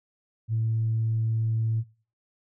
sine tone, 112.1 Hz, A2, 33 cents sharp, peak -22 dBFS, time 0.48-1.84 s, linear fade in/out 50 ms, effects noise-tail reverb RT60 0.4 s tail -22 dB re dry + tanh soft clip ceiling -18 dBFS

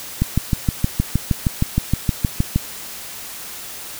click train, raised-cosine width 5 ms, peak -3 dBFS, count 16, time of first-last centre 0.22-2.56 s, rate 6.41 Hz, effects white hiss -33 dBFS RMS until 3.99 s

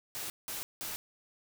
white noise bursts, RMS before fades -39 dBFS, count 3, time 0.15-0.96 s, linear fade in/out 0 ms, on 150 ms, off 180 ms, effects none

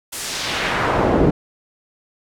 brown noise with band-pass filter sweep, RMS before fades -19 dBFS, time 0.12-1.31 s, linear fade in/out 10 ms, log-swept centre 11000 to 320 Hz, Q 1, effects none

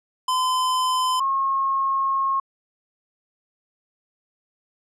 square / sine tone pair in turn, 1022 / 1082.8 Hz, C6 / C#6, -41 / -41 cents, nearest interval minor second, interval 100 cents, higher second, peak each -20 / -19 dBFS, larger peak second, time 0.28-1.2 / 1.2-2.4 s, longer second, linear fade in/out 5 ms, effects low-pass 11000 Hz 12 dB/octave

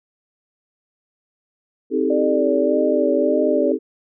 sine chord, A half-diminished seventh, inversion first, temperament just, 264 / 316.8 / 396 / 440 Hz, C4 / Eb4 / G4 / A4, +16 / +31 / +18 / 0 cents, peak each -22 dBFS, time 1.9-3.79 s, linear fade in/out 50 ms
sine tone with vibrato, 587.3 Hz, D5, in tune, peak -19 dBFS, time 2.1-3.72 s, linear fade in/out 5 ms, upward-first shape sine, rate 1.7 Hz, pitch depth 48 cents each way
effects none

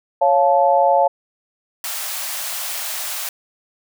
sine chord, Db augmented, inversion none, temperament equal with one note detuned, 554.4 / 698.5 / 870.9 Hz, Db5 / F5 / A5, 0 / 0 / -18 cents, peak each -16 dBFS, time 0.21-1.08 s, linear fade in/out 10 ms
white high-pass noise, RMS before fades -26 dBFS, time 1.84-3.29 s, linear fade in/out 2 ms, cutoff 550 Hz, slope 96 dB/octave
effects none

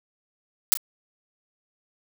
blue noise with echo, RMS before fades -17 dBFS, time 0.72-0.74 s, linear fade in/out 0 ms, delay 32 ms, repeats 1, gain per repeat -13 dB, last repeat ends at 0.772 s, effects none

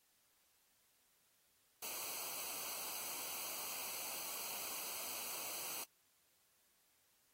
white noise with comb filter, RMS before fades -45 dBFS, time 1.82-5.84 s, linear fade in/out 5 ms, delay 0.56 ms, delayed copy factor -0.8, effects white hiss -75 dBFS RMS until 7.33 s + AAC 48 kbps

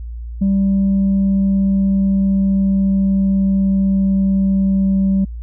sine tone with pitch glide, 195.4 to 193.27 Hz, G3 to G3, -5 to -24 cents, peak -10 dBFS, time 0.41-5.25 s, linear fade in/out 10 ms, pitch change -19 cents, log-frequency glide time 0.61-5.13 s, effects tanh soft clip ceiling -10 dBFS + added 58 Hz sine -25 dBFS peak until 5.42 s

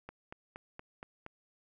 click train, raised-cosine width 0.5 ms, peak -29 dBFS, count 6, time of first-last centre 0.09-1.264 s, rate 4.26 Hz, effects none

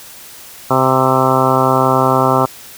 harmonic tone with a mistuned harmonic, 130.81 Hz, C3, in tune, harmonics 1 / 2 / 3 / 4 / 5 / 6 / 7 / 8 / 9 / 10, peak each -19 / -19 / -19 / -19 / -19 / -19 / -19 / -19 / -19 / -19 dBFS, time 0.7-2.46 s, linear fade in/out 10 ms, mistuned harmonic 10, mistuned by +18 cents, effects white hiss -36 dBFS RMS until 2.77 s

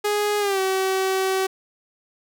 sawtooth tone with pitch glide, 415.3 to 380.8 Hz, G#4 to F#4, 0 to +50 cents, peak -16 dBFS, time 0.04-1.47 s, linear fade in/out 10 ms, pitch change -150 cents, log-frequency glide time 0.39-0.6 s, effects none

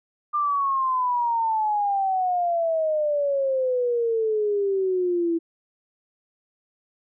sine exponential sweep, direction down, 1200 to 329.6 Hz, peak -20 dBFS, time 0.33-5.39 s, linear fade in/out 20 ms, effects none

